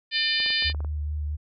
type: harmonic tone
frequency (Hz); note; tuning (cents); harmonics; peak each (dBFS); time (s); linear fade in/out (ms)
600; D5; +37; 3 / 4 / 5 / 6 / 7 / 8; -29 / -29 / -29 / -29 / -29 / -29; 0.11-0.73; 50
type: clicks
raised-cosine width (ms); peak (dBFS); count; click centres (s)
1; -27; 8; 0.402 / 0.462 / 0.504 / 0.624 / 0.699 / 0.747 / 0.805 / 0.847
type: tone with vibrato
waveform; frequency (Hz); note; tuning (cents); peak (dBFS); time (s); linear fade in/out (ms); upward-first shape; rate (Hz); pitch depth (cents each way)
sine; 74.7; D2; +30; -26; 0.64-1.37; 20; sine; 4.5; 18
effects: none